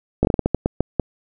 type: slowing click train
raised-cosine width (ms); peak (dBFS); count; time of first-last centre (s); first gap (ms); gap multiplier
2; -3; 11; 0.23-0.997; 18; 1.3
effects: none